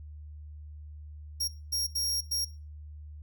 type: tone bursts at uneven times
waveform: sawtooth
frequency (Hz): 5588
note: F8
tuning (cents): 0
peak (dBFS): -25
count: 4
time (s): 1.4-1.48 / 1.72-1.87 / 1.95-2.21 / 2.31-2.45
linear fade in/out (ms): 10
effects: noise-tail reverb RT60 0.3 s tail -18 dB re dry + added 75 Hz sine -42 dBFS peak until 3.22 s